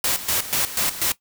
white noise with tremolo, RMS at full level -21 dBFS, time 0.04-1.12 s, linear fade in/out 2 ms, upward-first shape square, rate 4.1 Hz, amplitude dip 75%, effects noise-tail reverb RT60 0.1 s tail -17 dB re dry

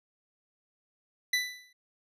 25% pulse tone with exponential decay, 1987 Hz, B6, 10 cents sharp, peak -19 dBFS, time 1.33-1.73 s, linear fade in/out 5 ms, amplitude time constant 85 ms, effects low-pass 11000 Hz 12 dB/octave

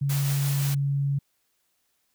sine tone, 140 Hz, C#3, 18 cents sharp, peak -22 dBFS, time 0.01-1.19 s, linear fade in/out 10 ms
white noise with tremolo, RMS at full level -33 dBFS, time 0.09-0.75 s, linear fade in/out 10 ms, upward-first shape triangle, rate 5.7 Hz, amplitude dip 25%
effects white hiss -72 dBFS RMS until 2.14 s

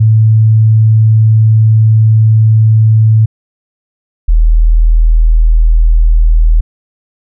sine tone pair in turn, 110 / 40.19 Hz, A2 / E1, 0 / -43 cents, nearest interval octave + perfect fourth, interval 1743 cents, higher first, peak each -3 dBFS, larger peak neither, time 0-3.26 / 4.28-6.61 s, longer first, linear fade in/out 10 ms, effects none

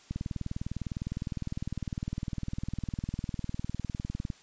click train, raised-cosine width 5 ms, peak -21 dBFS, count 84, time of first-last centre 0.11-4.302 s, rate 19.8 Hz, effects white hiss -57 dBFS RMS until 4.42 s + resampled to 16000 Hz

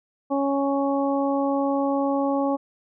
harmonic tone, 277.6 Hz, C#4, 3 cents sharp, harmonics 1 / 2 / 3 / 4, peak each -23 / -25 / -28 / -32 dBFS, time 0.3-2.57 s, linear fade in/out 20 ms, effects none

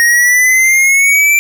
square exponential sweep, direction up, 1864.7 to 2354 Hz, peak -7 dBFS, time 0-1.39 s, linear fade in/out 0 ms, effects none

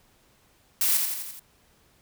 blue noise with echo, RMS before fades -23 dBFS, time 0.81-0.97 s, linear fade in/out 2 ms, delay 85 ms, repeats 5, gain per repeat -4 dB, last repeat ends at 1.395 s, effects pink hiss -62 dBFS RMS until 2.01 s

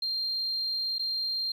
sine tone with dropouts, 4186 Hz, C8, in tune, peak -27 dBFS, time 0.02-1.52 s, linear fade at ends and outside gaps 5 ms, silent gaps 0.984-0.993 s, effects tanh soft clip ceiling -23 dBFS + 10-bit

